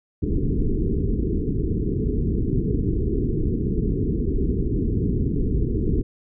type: low-pass noise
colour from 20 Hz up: pink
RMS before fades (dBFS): -22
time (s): 0.22-6.03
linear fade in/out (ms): 10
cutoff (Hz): 440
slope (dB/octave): 96
effects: none